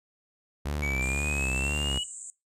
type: tone with vibrato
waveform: sawtooth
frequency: 69.3 Hz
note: C#2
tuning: in tune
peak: -25 dBFS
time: 0.65-1.99 s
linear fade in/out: 10 ms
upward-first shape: sine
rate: 2 Hz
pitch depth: 120 cents each way
type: exponential sweep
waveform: triangle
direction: up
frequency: 2249 to 2946 Hz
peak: -28 dBFS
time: 0.82-2.04 s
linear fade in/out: 10 ms
type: band-pass noise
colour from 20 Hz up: white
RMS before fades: -42 dBFS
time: 1.02-2.3 s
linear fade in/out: 0 ms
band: 7200 to 8300 Hz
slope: 96 dB/octave
effects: noise-tail reverb RT60 0.2 s tail -19 dB re dry + resampled to 32000 Hz